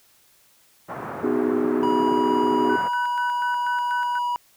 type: band-pass noise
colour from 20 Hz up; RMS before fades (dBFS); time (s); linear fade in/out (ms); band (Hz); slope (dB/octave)
white; -33; 0.88-2.89; 20; 110 to 1300; 24
type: chord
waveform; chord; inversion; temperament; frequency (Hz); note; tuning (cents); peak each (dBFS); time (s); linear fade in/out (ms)
sine; G# minor seventh; first; just; 249.2 / 311.5 / 373.8 / 415.3; B3 / D#4 / F#4 / G#4; +16 / +2 / +18 / 0; -25; 1.23-2.76; 5
type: tone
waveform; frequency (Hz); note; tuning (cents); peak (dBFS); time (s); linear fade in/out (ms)
triangle; 970; B5; -31; -20; 1.83-4.36; 0
type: tone with tremolo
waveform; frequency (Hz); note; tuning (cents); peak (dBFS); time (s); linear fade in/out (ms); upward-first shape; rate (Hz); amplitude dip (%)
sine; 1500; F#6; +23; -26; 2.69-4.19; 10; square; 4.1; 75
effects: white hiss -58 dBFS RMS until 4.56 s